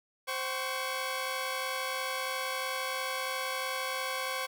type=tone cluster; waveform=15% pulse; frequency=523 / 763 / 1117 Hz; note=C5 / G5 / C#6; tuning=-1 / -47 / +13 cents; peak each=-29 / -34 / -30 dBFS; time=0.27-4.47 s; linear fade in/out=20 ms; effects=none